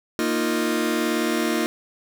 sawtooth chord, Bb suspended fourth, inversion none, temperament just, 233.1 / 310.8 / 349.6 Hz, Bb3 / Eb4 / F4, 0 / -2 / +2 cents, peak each -21 dBFS, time 0.19-1.66 s, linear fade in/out 0 ms, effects none

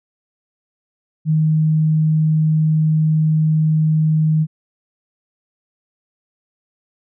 sine tone, 156.3 Hz, D#3, 8 cents sharp, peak -12 dBFS, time 1.25-4.47 s, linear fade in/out 50 ms, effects none

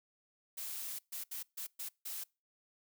blue noise bursts at uneven times, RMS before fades -42 dBFS, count 6, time 0.57-0.99 / 1.12-1.24 / 1.31-1.43 / 1.57-1.67 / 1.79-1.89 / 2.05-2.24 s, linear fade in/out 10 ms, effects noise-tail reverb RT60 0.3 s tail -26 dB re dry

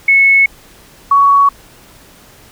sine tone pair in turn, 2198 / 1120.8 Hz, C#7 / C#6, -15 / +19 cents, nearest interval octave, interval 1166 cents, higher first, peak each -5 dBFS, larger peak neither, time 0.08-0.46 / 1.11-1.49 s, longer neither, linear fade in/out 5 ms, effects pink hiss -42 dBFS RMS until 2.51 s

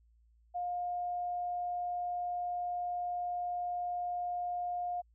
sine tone, 710 Hz, F5, 28 cents sharp, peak -33 dBFS, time 0.54-5.02 s, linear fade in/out 20 ms, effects added 57 Hz sine -63 dBFS peak until 5.14 s

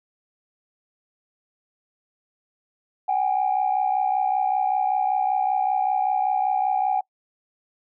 sine tone pair together, 754.8 / 820 Hz, F#5 / G#5, +34 / -22 cents, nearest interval minor second, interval 144 cents, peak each -21 / -22 dBFS, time 3.08-7.01 s, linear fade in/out 10 ms, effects noise-tail reverb RT60 0.1 s tail -25 dB re dry + tanh soft clip ceiling -13 dBFS

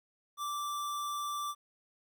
square tone, 1171 Hz, D6, 5 cents flat, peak -35 dBFS, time 0.37-1.55 s, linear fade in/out 50 ms, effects 12-bit

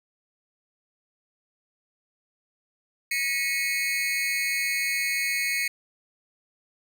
40% pulse tone with amplitude modulation, 2200 Hz, C#7, 14 cents flat, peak -19 dBFS, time 3.11-5.68 s, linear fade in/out 5 ms, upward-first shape sine, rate 283 Hz, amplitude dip 100%, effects none

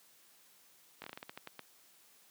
slowing click train, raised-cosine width 0.3 ms, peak -28 dBFS, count 11, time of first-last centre 1.02-1.593 s, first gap 20 ms, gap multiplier 1.22, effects white hiss -64 dBFS RMS until 2.3 s + high-pass 150 Hz 12 dB/octave

